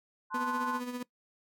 sine chord, F# diminished, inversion first, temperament equal, 880 / 1046.5 / 1480 Hz, A5 / C6 / F#6, 0 / 0 / 0 cents, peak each -38 / -33 / -38 dBFS, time 0.3-0.81 s, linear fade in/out 50 ms
35% pulse tone with tremolo, 246.9 Hz, B3, in tune, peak -32 dBFS, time 0.34-1.03 s, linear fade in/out 5 ms, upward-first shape sine, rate 15 Hz, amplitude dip 55%
effects noise-tail reverb RT60 0.1 s tail -20 dB re dry

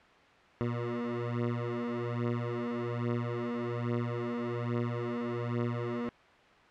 15% pulse beating tone pair, 118.8 / 120 Hz, A#2 / B2, +33 / -49 cents, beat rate 1.2 Hz, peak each -28 dBFS, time 0.61-6.09 s, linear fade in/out 0 ms, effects white hiss -57 dBFS RMS until 6.7 s + low-pass 2000 Hz 12 dB/octave

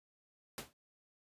pink noise with exponential decay, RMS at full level -38 dBFS, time 0.58-0.73 s, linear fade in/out 1 ms, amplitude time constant 32 ms, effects high-pass 80 Hz 12 dB/octave + resampled to 32000 Hz

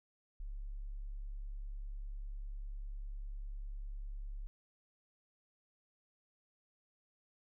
sine tone, 35 Hz, C#1, 18 cents sharp, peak -40 dBFS, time 0.4-4.47 s, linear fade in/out 0 ms, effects none

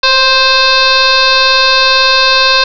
sine tone with frequency modulation, 2611 Hz, E7, 17 cents flat, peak -5 dBFS, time 0.03-2.64 s, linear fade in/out 5 ms, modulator 520 Hz, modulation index 4, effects none

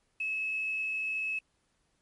sine tone with quantisation, 2589 Hz, E7, 32 cents flat, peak -30 dBFS, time 0.2-1.39 s, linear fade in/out 5 ms, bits 9, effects pink hiss -74 dBFS RMS until 2.01 s + MP3 48 kbps

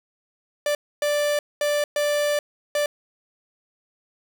45% pulse tone bursts at uneven times, 587.3 Hz, D5, in tune, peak -20 dBFS, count 5, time 0.66-0.75 / 1.02-1.39 / 1.61-1.84 / 1.96-2.39 / 2.75-2.86 s, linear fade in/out 2 ms, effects none

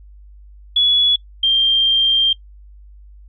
sine tone pair in turn, 3393 / 3179 Hz, G#7 / G7, +36 / +24 cents, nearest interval minor second, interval 112 cents, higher first, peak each -11 dBFS, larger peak neither, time 0.76-1.16 / 1.43-2.33 s, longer second, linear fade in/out 5 ms, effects noise-tail reverb RT60 0.1 s tail -22 dB re dry + added 50 Hz sine -39 dBFS peak until 3.28 s

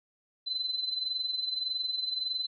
sine tone with amplitude modulation, 4043 Hz, B7, 40 cents sharp, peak -27 dBFS, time 0.46-2.47 s, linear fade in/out 20 ms, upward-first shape sine, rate 21.7 Hz, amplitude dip 65%, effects none

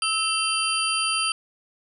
sine tone cluster, 1300 / 2702 / 3102 / 4729 / 9560 Hz, E6 / E7 / G7 / D8 / D9, -24 / +42 / -19 / +11 / +30 cents, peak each -28 dBFS, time 0.02-1.32 s, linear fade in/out 2 ms, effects none

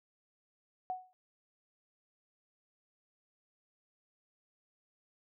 sine tone with exponential decay, 740 Hz, F#5, in tune, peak -31 dBFS, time 0.9-1.13 s, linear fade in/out 0 ms, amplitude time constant 49 ms, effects none

